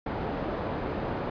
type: low-pass noise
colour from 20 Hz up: white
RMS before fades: -32 dBFS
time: 0.06-1.3 s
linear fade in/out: 5 ms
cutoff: 680 Hz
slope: 12 dB/octave
effects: resampled to 11025 Hz